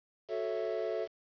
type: chord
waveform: triangle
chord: F# minor seventh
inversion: none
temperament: equal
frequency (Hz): 370 / 440 / 554.4 / 659.3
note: F#4 / A4 / C#5 / E5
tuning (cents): 0 / 0 / 0 / 0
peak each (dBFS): -37 / -34 / -38 / -35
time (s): 0.28-1.08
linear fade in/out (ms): 50
effects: resampled to 11025 Hz + 9-bit